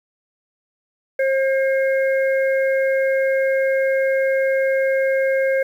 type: harmonic tone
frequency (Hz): 535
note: C5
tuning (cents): +38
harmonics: 1 / 3 / 4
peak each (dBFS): -16 / -26 / -28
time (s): 1.19-5.63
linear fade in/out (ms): 5
effects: 8-bit